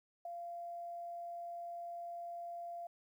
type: tone with ADSR envelope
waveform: sine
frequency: 690 Hz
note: F5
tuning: 21 cents flat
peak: -38 dBFS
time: 0.25-2.87 s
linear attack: 5 ms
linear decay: 5 ms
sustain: -4 dB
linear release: 4 ms
effects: 12-bit

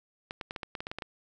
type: clicks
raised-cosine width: 0.3 ms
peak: -20 dBFS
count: 11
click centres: 0.309 / 0.412 / 0.509 / 0.562 / 0.632 / 0.752 / 0.805 / 0.869 / 0.915 / 0.986 / 1.022 s
effects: none

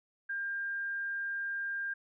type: tone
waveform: sine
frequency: 1600 Hz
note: G6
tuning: 35 cents sharp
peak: -33 dBFS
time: 0.29-1.94 s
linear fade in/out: 10 ms
effects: none

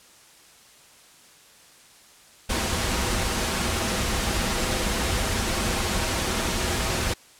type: noise with comb filter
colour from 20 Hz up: pink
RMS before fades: -25 dBFS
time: 2.49-7.14 s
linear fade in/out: 10 ms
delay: 6.9 ms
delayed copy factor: -0.5
effects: white hiss -52 dBFS RMS until 7.39 s + low-pass 10000 Hz 12 dB/octave

